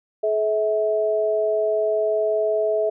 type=tone pair together; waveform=sine; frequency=427.3 / 647.9 Hz; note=G#4 / E5; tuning=+49 / -30 cents; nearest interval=perfect fifth; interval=721 cents; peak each=-22 / -20 dBFS; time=0.23-2.9 s; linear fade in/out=10 ms; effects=none